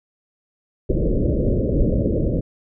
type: low-pass noise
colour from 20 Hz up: pink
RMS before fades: -19 dBFS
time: 0.89-2.41 s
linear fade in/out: 10 ms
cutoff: 590 Hz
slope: 96 dB/octave
effects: none